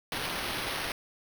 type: noise with sample-and-hold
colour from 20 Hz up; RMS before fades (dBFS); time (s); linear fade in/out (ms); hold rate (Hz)
violet; -34; 0.12-0.92; 2; 7350
effects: none